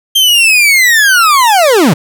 40% pulse linear sweep, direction down, 3183 to 123.47 Hz, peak -4 dBFS, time 0.15-1.94 s, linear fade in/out 10 ms, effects none

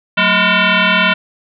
sine tone with frequency modulation, 634 Hz, D#5, 32 cents sharp, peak -9 dBFS, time 0.17-1.14 s, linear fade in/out 10 ms, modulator 410 Hz, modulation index 6.4, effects none

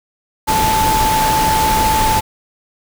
sine tone in noise, 875 Hz, A5, 10 cents flat, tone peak -13 dBFS, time 0.47-2.21 s, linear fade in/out 20 ms, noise pink, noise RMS -18 dBFS, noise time 0.47-2.21 s, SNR +2 dB, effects none

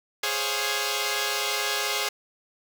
5% pulse chord, Db major seventh, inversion second, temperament equal, 415.3 / 523.3 / 554.4 / 698.5 Hz, Ab4 / C5 / Db5 / F5, 0 / 0 / 0 / 0 cents, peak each -17 / -20 / -20 / -22 dBFS, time 0.23-2.09 s, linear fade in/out 5 ms, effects none

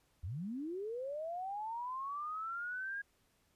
sine linear sweep, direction up, 71.5 to 1643 Hz, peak -38 dBFS, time 0.23-3.02 s, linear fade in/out 10 ms, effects pink hiss -74 dBFS RMS until 3.55 s + resampled to 32000 Hz

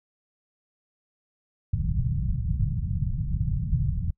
white low-pass noise, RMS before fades -26 dBFS, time 1.73-4.11 s, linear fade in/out 5 ms, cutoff 160 Hz, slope 48 dB/octave, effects noise-tail reverb RT60 0.1 s tail -26 dB re dry

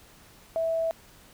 sine tone, 655 Hz, E5, 11 cents flat, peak -24 dBFS, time 0.56-0.91 s, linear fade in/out 0 ms, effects pink hiss -54 dBFS RMS until 1.33 s

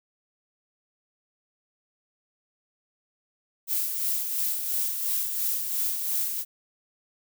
violet noise with tremolo, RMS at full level -26 dBFS, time 3.67-6.45 s, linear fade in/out 50 ms, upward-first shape sine, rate 2.9 Hz, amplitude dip 45%, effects none

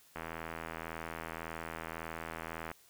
click train, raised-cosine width 0.5 ms, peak -25 dBFS, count 210, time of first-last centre 0.16-2.715 s, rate 81.8 Hz, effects white hiss -63 dBFS RMS until 2.89 s

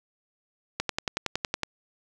click train, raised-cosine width 0.2 ms, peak -9 dBFS, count 10, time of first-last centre 0.8-1.633 s, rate 10.8 Hz, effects none

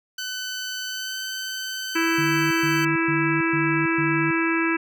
15% pulse tone with pitch glide, 1510 to 1528.4 Hz, F#6 to G6, +35 to -44 cents, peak -22 dBFS, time 0.18-2.85 s, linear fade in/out 5 ms, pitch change +21 cents, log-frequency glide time 0.86-1.19 s
harmonic tone, 329.6 Hz, E4, in tune, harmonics 1 / 3 / 4 / 5 / 6 / 7 / 8, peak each -22 / -31 / -30 / -27 / -34 / -29 / -30 dBFS, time 1.95-4.77 s, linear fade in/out 10 ms
sine tone bursts, 150.5 Hz, D3, 43 cents sharp, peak -26 dBFS, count 5, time 2.18-4.31 s, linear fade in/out 5 ms, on 330 ms, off 120 ms
effects none

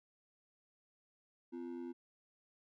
triangle ring-modulated tone, 300.3 Hz, D4, 39 cents sharp, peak -37 dBFS, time 1.52-1.93 s, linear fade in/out 20 ms, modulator 44.9 Hz, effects none

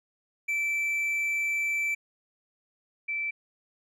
triangle / sine tone pair in turn, 2327 / 2327 Hz, D7 / D7, -17 / -17 cents, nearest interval unison, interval 0 cents, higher neither, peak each -24 / -28 dBFS, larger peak first, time 0.48-1.95 / 3.08-3.31 s, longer first, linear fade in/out 10 ms, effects none

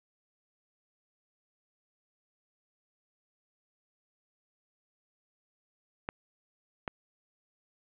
clicks, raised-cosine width 0.5 ms, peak -18 dBFS, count 2, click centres 6.089 / 6.878 s, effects resampled to 8000 Hz + 10-bit

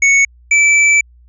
square tone pair in turn, 2217 / 2318 Hz, C#7 / D7, 0 / -23 cents, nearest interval minor second, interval 77 cents, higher second, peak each -8 dBFS, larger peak neither, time 0.02-0.25 / 0.51-1.01 s, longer second, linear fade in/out 5 ms, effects added 60 Hz sine -42 dBFS peak until 1.28 s + resampled to 22050 Hz

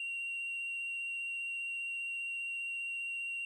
sine tone with vibrato, 2755 Hz, F7, 24 cents flat, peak -34 dBFS, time 0-3.45 s, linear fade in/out 2 ms, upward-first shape sine, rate 15 Hz, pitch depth 11 cents each way, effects tanh soft clip ceiling -34 dBFS + 12-bit

